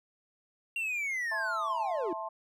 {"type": "linear sweep", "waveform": "triangle", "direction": "down", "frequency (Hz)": [2773, 311.1], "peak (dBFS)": -29, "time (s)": [0.76, 2.13], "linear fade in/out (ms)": 2}
{"type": "chord", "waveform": "sine", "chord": "A minor", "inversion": "second", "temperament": "just", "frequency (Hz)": [660, 880, 1056], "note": ["E5", "A5", "C6"], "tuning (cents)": [2, 0, 16], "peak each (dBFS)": -39, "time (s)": [1.31, 2.29], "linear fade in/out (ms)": 10}
{"effects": []}